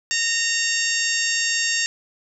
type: harmonic tone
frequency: 922 Hz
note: A#5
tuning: 19 cents flat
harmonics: 2 / 3 / 4 / 5 / 6 / 7 / 8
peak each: -25 / -26 / -31 / -29 / -27 / -29 / -27 dBFS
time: 0.11-1.86 s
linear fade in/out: 0 ms
effects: none